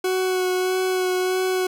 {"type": "tone with vibrato", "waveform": "40% pulse", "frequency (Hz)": 370, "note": "F#4", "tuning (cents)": 0, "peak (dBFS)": -19, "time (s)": [0.04, 1.67], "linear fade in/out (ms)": 5, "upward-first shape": "sine", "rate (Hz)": 1.6, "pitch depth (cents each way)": 14, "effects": []}